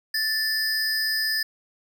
square tone pair together, 1760 / 4978 Hz, A6 / D#8, 0 / 0 cents, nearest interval octave + tritone, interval 1800 cents, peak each -26 / -26 dBFS, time 0.14-1.43 s, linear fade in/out 5 ms, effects 10-bit

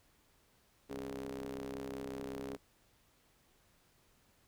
sawtooth ring-modulated tone, 65.41 Hz, C2, in tune, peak -34 dBFS, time 0.89-2.57 s, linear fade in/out 20 ms, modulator 345 Hz, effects pink hiss -70 dBFS RMS until 4.47 s

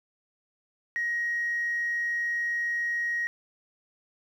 sine tone, 1887 Hz, A#6, 21 cents sharp, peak -25 dBFS, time 0.96-3.27 s, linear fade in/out 0 ms, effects tanh soft clip ceiling -22 dBFS + 10-bit

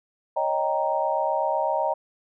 sine chord, Eb dominant seventh, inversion third, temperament equal, 554.4 / 622.3 / 784 / 932.3 Hz, Db5 / Eb5 / G5 / Bb5, 0 / 0 / 0 / 0 cents, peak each -29 / -26 / -28 / -26 dBFS, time 0.36-1.94 s, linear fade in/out 10 ms, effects none

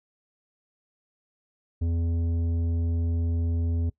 triangle tone with tanh clipping, 83.9 Hz, E2, 31 cents sharp, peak -25 dBFS, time 1.81-3.9 s, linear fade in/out 10 ms, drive 14 dB, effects noise-tail reverb RT60 0.1 s tail -21 dB re dry

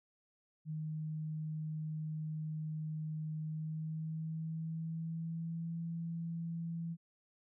sine tone with pitch glide, 155.56 to 166.73 Hz, D#3 to E3, 0 to +20 cents, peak -37 dBFS, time 0.65-6.97 s, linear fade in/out 50 ms, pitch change +120 cents, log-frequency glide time 3.4-5.78 s, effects none

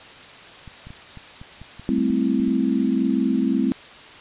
clicks, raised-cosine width 5 ms, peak -27 dBFS, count 12, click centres 0.677 / 0.87 / 0.905 / 1.173 / 1.415 / 1.616 / 1.796 / 1.894 / 1.984 / 2.103 / 2.4 / 2.48 s
sine chord, A minor seventh, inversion third, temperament equal, 196 / 220 / 261.6 / 329.6 Hz, G3 / A3 / C4 / E4, 0 / 0 / 0 / 0 cents, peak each -25 / -23 / -21 / -26 dBFS, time 1.89-3.72 s, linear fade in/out 0 ms
effects white hiss -42 dBFS RMS until 4.2 s + resampled to 8000 Hz

